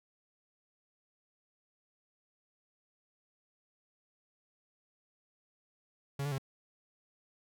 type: tone with pitch steps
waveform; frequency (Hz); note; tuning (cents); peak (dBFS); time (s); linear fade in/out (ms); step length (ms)
45% pulse; 139.7 / 144.9 / 134.8; C#3 / D3 / C#3; +14 / -23 / -48; -33; 6.19-6.382; 5; 64
effects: none